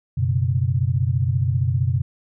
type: chord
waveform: sine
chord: F# suspended fourth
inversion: none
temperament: equal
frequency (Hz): 92.5 / 123.47 / 138.59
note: F#2 / B2 / C#3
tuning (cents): 0 / 0 / 0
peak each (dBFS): -22 / -20 / -24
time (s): 0.17-2.02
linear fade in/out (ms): 10
effects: none